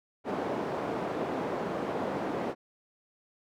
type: band-pass noise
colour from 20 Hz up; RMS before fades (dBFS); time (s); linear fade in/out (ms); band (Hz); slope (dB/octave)
white; -33; 0.24-2.55; 50; 200 to 610; 12
effects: none